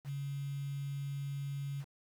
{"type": "tone with quantisation", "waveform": "sine", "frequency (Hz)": 140, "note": "C#3", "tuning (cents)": 18, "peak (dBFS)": -36, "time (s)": [0.04, 1.85], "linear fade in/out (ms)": 50, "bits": 9, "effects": []}